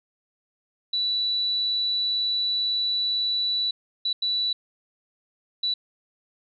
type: tone bursts at uneven times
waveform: sine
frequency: 3951 Hz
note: B7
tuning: in tune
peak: -22 dBFS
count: 4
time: 0.93-3.71 / 4.05-4.13 / 4.22-4.53 / 5.63-5.74 s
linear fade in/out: 5 ms
effects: none